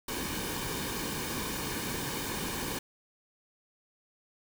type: noise with comb filter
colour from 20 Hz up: pink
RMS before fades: -35 dBFS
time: 0.08-2.79 s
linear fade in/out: 5 ms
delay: 1.5 ms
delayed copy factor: -0.6
effects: none